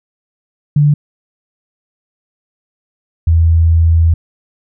sine tone pair in turn, 146.83 / 82.41 Hz, D3 / E2, 0 / 0 cents, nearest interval minor seventh, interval 1000 cents, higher first, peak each -6 dBFS, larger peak neither, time 0.76-0.94 / 3.27-4.14 s, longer second, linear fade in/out 5 ms, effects none

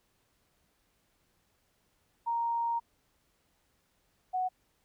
sine tone pair in turn, 932.3 / 740 Hz, A#5 / F#5, 0 / 0 cents, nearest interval major third, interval 400 cents, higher first, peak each -28 / -28 dBFS, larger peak neither, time 2.26-2.8 / 4.33-4.49 s, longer first, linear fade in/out 20 ms, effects pink hiss -73 dBFS RMS until 4.84 s

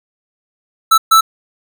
square tone bursts at uneven times, 1318.5 Hz, E6, in tune, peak -6 dBFS, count 2, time 0.91-0.98 / 1.11-1.21 s, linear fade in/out 10 ms, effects none

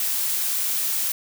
blue noise, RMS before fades -24 dBFS, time 0-1.12 s, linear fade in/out 2 ms, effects none

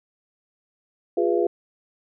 sine tone cluster, 351.3 / 409.7 / 491 / 677 Hz, F4 / G#4 / B4 / E5, +10 / -24 / -10 / +46 cents, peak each -22 / -23 / -25 / -28 dBFS, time 1.17-1.47 s, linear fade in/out 5 ms, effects none

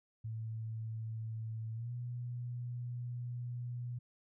sine tone with pitch glide, 111.6 to 121.7 Hz, A2 to B2, +25 to -25 cents, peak -38 dBFS, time 0.24-3.99 s, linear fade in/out 10 ms, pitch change +150 cents, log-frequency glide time 1.73-1.92 s, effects none

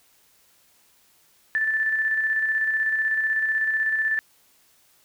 sine tone with tremolo, 1760 Hz, A6, in tune, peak -19 dBFS, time 1.55-4.19 s, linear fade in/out 0 ms, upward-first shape square, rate 16 Hz, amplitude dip 35%, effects white hiss -60 dBFS RMS until 5.04 s

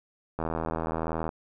click train, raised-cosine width 1 ms, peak -16 dBFS, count 74, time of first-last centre 0.39-1.291 s, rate 81 Hz, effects none

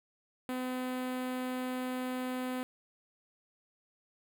sawtooth tone with notch filter, 254.1 Hz, B3, 49 cents sharp, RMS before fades -36 dBFS, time 0.49-2.63 s, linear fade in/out 0 ms, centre 5700 Hz, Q 1, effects none

